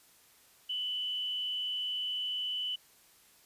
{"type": "tone with frequency modulation", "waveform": "sine", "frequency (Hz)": 2986, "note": "F#7", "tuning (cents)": 15, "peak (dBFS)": -32, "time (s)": [0.69, 2.76], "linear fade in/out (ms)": 10, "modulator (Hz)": 164, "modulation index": 0.28, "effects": ["white hiss -62 dBFS RMS until 3.45 s", "resampled to 32000 Hz"]}